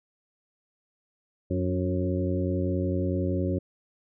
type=harmonic tone with a mistuned harmonic; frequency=90.8 Hz; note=F#2; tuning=32 cents flat; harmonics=1 / 2 / 3 / 4 / 5 / 6; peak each=-28 / -31 / -31 / -32 / -40 / -34 dBFS; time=1.5-3.59 s; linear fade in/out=10 ms; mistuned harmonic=3; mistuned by=+39 cents; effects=none